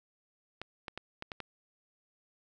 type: clicks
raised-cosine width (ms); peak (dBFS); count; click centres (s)
0.3; -23; 6; 0.616 / 0.882 / 0.976 / 1.224 / 1.318 / 1.403
effects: none